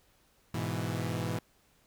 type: chord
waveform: sawtooth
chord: E major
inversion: first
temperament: equal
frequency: 103.83 / 123.47 / 164.81 Hz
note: G#2 / B2 / E3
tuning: 0 / 0 / 0 cents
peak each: -32 dBFS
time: 0.54-1.39 s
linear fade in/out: 5 ms
effects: pink hiss -67 dBFS RMS until 1.86 s